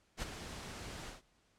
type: noise with ADSR envelope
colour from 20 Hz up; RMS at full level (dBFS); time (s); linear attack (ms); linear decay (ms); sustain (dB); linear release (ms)
pink; -37; 0.17-1.22; 53; 20; -9; 150
effects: pink hiss -72 dBFS RMS until 1.58 s + low-pass 8000 Hz 12 dB/octave